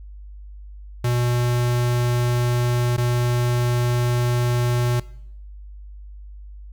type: tone with dropouts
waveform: square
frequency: 121.6 Hz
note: B2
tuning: 26 cents flat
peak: -19 dBFS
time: 1.04-5 s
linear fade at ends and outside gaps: 5 ms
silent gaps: 2.966-2.979 s
effects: noise-tail reverb RT60 0.7 s tail -20 dB re dry + added 50 Hz sine -36 dBFS peak until 6.72 s